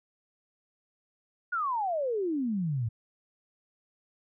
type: exponential sweep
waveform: sine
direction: down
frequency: 1480 to 106.3 Hz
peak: -27 dBFS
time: 1.52-2.89 s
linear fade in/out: 10 ms
effects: none